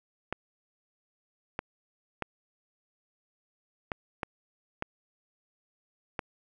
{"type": "clicks", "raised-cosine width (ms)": 0.5, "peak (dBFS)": -16, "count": 7, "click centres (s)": [0.326, 1.591, 2.223, 3.918, 4.232, 4.824, 6.192], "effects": []}